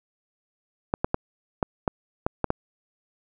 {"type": "clicks", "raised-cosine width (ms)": 1, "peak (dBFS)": -8, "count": 8, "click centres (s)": [0.939, 1.045, 1.144, 1.628, 1.878, 2.265, 2.443, 2.504], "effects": []}